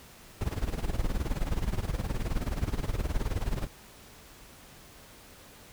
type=noise with tremolo; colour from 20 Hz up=brown; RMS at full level=-27 dBFS; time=0.41-3.67 s; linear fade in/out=0 ms; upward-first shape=sine; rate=19 Hz; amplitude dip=85%; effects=pink hiss -52 dBFS RMS until 5.72 s